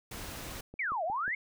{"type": "noise", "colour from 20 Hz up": "pink", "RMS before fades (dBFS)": -42, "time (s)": [0.11, 0.61], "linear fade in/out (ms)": 5}
{"type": "click train", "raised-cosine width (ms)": 2, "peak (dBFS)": -33, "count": 4, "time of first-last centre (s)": [0.74, 1.28], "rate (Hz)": 5.56}
{"type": "exponential two-way sweep", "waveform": "sine", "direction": "down then up", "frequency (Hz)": [2400, 612, 2217], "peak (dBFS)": -30, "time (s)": [0.79, 1.35], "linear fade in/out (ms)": 5, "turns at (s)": 1.04}
{"effects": []}